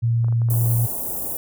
sine tone, 116.4 Hz, A#2, 2 cents flat, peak -16 dBFS, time 0.02-0.87 s, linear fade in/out 20 ms
clicks, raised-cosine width 1 ms, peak -26 dBFS, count 7, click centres 0.245 / 0.284 / 0.325 / 0.418 / 0.487 / 0.541 / 0.66 s
white band-stop noise, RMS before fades -27 dBFS, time 0.5-1.37 s, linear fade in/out 2 ms, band 770 to 10000 Hz, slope 24 dB/octave
effects none

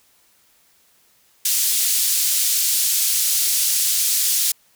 white band-pass noise, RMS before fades -19 dBFS, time 1.45-4.52 s, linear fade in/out 5 ms, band 4300 to 14000 Hz, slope 12 dB/octave, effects white hiss -58 dBFS RMS until 4.75 s

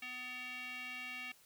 square tone with band-pass filter, 251 Hz, B3, 28 cents sharp, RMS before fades -45 dBFS, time 0.02-1.32 s, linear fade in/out 5 ms, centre 2500 Hz, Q 5.7, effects white hiss -65 dBFS RMS until 1.45 s

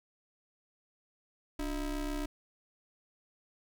square ring-modulated tone, 162.7 Hz, E3, 22 cents flat, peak -31 dBFS, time 1.59-2.26 s, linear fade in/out 5 ms, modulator 129 Hz, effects 10-bit

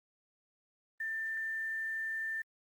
sine tone with quantisation, 1786 Hz, A6, 25 cents sharp, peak -34 dBFS, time 1-2.42 s, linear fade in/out 5 ms, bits 10, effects Opus 24 kbps

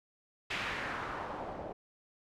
white noise with low-pass filter sweep, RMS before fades -39 dBFS, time 0.5-1.73 s, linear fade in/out 10 ms, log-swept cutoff 2600 to 570 Hz, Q 1.6, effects none

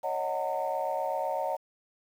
sine chord, D# minor seventh, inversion third, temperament equal with one note detuned, 554.4 / 622.3 / 740 / 910 Hz, C#5 / D#5 / F#5 / A#5, 0 / 0 / 0 / -42 cents, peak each -33 / -33 / -33 / -33 dBFS, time 0.03-1.57 s, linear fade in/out 20 ms, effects tanh soft clip ceiling -20 dBFS + 9-bit

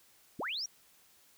sine linear sweep, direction up, 117.9 to 5920 Hz, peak -34 dBFS, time 0.39-0.66 s, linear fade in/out 5 ms, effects white hiss -64 dBFS RMS until 1.37 s

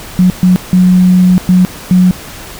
sine tone bursts at uneven times, 182.5 Hz, F#3, 24 cents flat, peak -3 dBFS, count 5, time 0.19-0.3 / 0.43-0.56 / 0.73-1.38 / 1.49-1.65 / 1.91-2.11 s, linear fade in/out 0 ms, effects pink hiss -28 dBFS RMS until 2.59 s

